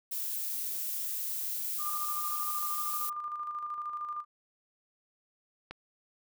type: noise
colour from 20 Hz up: violet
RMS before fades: -35 dBFS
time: 0.11-3.1 s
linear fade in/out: 10 ms
type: tone with tremolo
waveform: sine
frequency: 1200 Hz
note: D6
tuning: 37 cents sharp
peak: -33 dBFS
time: 1.78-4.25 s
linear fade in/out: 50 ms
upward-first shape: square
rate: 13 Hz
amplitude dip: 40%
type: click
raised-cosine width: 0.3 ms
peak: -25 dBFS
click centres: 5.71 s
effects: none